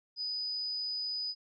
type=tone; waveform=sine; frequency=4978 Hz; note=D#8; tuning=in tune; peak=-33 dBFS; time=0.16-1.35 s; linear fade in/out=50 ms; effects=none